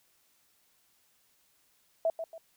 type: tone with echo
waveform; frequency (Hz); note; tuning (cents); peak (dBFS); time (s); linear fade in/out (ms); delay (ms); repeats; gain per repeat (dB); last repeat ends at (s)
sine; 655; E5; -11; -24; 2.05-2.1; 2; 140; 2; -9; 2.38
effects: white hiss -69 dBFS RMS until 2.56 s